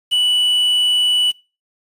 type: tone with quantisation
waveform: triangle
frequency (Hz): 2960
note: F#7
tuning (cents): 0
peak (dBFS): -11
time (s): 0.11-1.32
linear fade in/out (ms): 20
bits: 6
effects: noise-tail reverb RT60 0.3 s tail -22 dB re dry + resampled to 32000 Hz